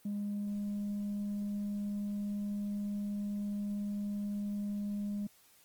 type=tone with tanh clipping; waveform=triangle; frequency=204.6 Hz; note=G#3; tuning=26 cents flat; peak=-34 dBFS; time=0.05-5.27 s; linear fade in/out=5 ms; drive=6 dB; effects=white hiss -64 dBFS RMS until 5.64 s + Opus 24 kbps